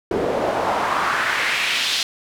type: noise with band-pass filter sweep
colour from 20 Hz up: pink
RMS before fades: -21 dBFS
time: 0.11-2.03 s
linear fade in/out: 2 ms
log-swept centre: 400 to 4000 Hz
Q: 2
effects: none